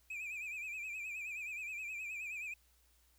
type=tone with vibrato; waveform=triangle; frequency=2460 Hz; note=D#7; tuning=20 cents flat; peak=-39 dBFS; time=0.1-2.54 s; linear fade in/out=5 ms; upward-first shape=sine; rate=9.5 Hz; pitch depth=88 cents each way; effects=added 60 Hz sine -70 dBFS peak until 3.18 s + white hiss -72 dBFS RMS until 3.18 s